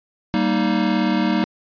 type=chord; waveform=square; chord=Eb major; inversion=first; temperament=equal with one note detuned; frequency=194.76 / 233.1 / 311.1 Hz; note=G3 / Bb3 / Eb4; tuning=-11 / 0 / 0 cents; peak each=-22 dBFS; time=0.34-1.44 s; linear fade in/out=0 ms; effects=resampled to 11025 Hz